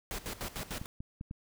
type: noise with tremolo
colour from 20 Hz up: pink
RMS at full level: -38 dBFS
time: 0.11-0.86 s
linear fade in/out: 0 ms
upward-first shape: square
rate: 6.7 Hz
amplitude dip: 80%
type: clicks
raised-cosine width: 5 ms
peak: -28 dBFS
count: 4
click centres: 0.815 / 1.005 / 1.211 / 1.311 s
effects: none